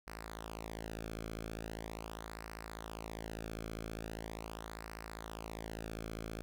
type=tone with flanger; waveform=sawtooth; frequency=55 Hz; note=A1; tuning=in tune; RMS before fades=-45 dBFS; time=0.07-6.42 s; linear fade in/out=0 ms; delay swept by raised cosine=0.29 to 1.08 ms; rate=0.41 Hz; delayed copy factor=-0.75; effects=none